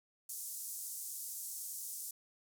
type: band-pass noise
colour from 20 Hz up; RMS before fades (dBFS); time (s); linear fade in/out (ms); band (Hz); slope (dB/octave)
white; -44; 0.29-2.11; 5; 6400 to 14000; 24
effects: none